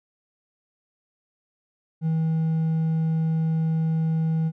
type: tone with hard clipping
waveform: triangle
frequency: 161 Hz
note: E3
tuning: 41 cents flat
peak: -21 dBFS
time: 2.01-4.52 s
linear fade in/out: 50 ms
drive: 5 dB
effects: none